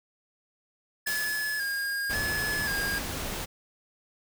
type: tone with vibrato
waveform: square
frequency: 1667 Hz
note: G#6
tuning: 6 cents sharp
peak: -29 dBFS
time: 1.06-2.99 s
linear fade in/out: 10 ms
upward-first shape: square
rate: 0.93 Hz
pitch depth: 46 cents each way
type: noise with exponential decay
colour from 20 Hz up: white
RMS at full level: -33 dBFS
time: 1.07-3.05 s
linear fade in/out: 1 ms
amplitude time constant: 430 ms
type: noise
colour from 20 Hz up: pink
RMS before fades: -34 dBFS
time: 2.09-3.46 s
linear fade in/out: 20 ms
effects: none